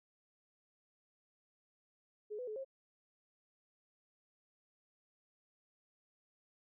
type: tone with pitch steps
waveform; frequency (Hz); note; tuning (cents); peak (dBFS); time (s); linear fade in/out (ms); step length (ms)
sine; 422.3 / 498.4 / 429.7 / 536; G#4 / B4 / A4 / C5; +29 / +16 / -41 / +42; -40; 2.3-2.648; 20; 87
effects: none